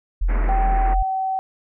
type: tone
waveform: sine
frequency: 42.3 Hz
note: E1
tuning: 45 cents sharp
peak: -16 dBFS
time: 0.21-1.03 s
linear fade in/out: 10 ms
type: band-pass noise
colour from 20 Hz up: pink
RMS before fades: -32 dBFS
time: 0.28-0.95 s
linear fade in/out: 20 ms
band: 170 to 2200 Hz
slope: 48 dB/octave
type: tone with pitch glide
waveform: sine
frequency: 773 to 762.8 Hz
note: G5 to G5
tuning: -24 to -47 cents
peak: -20 dBFS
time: 0.49-1.39 s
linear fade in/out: 0 ms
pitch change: -23 cents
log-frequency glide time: 0.77-1 s
effects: none